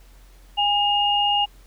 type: tone pair together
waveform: sine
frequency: 817 / 2842 Hz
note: G#5 / F7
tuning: -29 / +30 cents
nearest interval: octave + minor seventh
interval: 2159 cents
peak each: -20 dBFS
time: 0.57-1.46 s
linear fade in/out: 20 ms
effects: added 44 Hz sine -46 dBFS peak until 1.66 s + pink hiss -56 dBFS RMS until 1.66 s